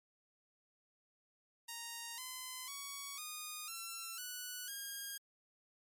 5% pulse tone with pitch steps, 932.3 / 1022.6 / 1121.6 / 1230.2 / 1349.3 / 1479.9 / 1623.2 Hz, A#5 / C6 / C#6 / D#6 / E6 / F#6 / G#6, 0 / -40 / +20 / -20 / +40 / 0 / -40 cents, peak -32 dBFS, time 1.68-5.18 s, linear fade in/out 10 ms, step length 500 ms, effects MP3 64 kbps

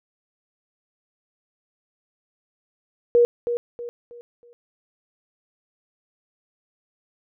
sine tone with echo, 477.1 Hz, A#4, 40 cents sharp, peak -12 dBFS, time 3.15-3.25 s, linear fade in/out 0 ms, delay 320 ms, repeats 4, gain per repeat -9 dB, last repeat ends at 4.53 s, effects none

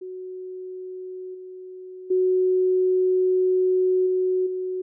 sine tone with level steps, 370 Hz, F#4, in tune, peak -32 / -36 / -17 / -19 / -25 dBFS, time 0.01-4.82 s, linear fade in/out 10 ms, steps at 1.34 / 2.1 / 4.06 / 4.46 s, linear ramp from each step 10 ms, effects none

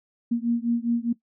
sine beating tone pair, 233.1 / 238 Hz, A#3 / A#3, 0 / +36 cents, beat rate 4.9 Hz, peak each -24 / -25 dBFS, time 0.31-1.13 s, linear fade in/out 10 ms, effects noise-tail reverb RT60 0.1 s tail -17 dB re dry

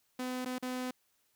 sawtooth tone with dropouts, 253.1 Hz, B3, 43 cents sharp, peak -31 dBFS, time 0.19-0.91 s, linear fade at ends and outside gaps 5 ms, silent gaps 0.449-0.457 / 0.584-0.625 s, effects white hiss -74 dBFS RMS until 1.35 s

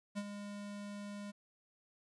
square tone with ADSR envelope, 204 Hz, G#3, 31 cents flat, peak -36 dBFS, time 0.15-1.32 s, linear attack 29 ms, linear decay 49 ms, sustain -8 dB, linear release 20 ms, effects resampled to 24000 Hz + 13-bit

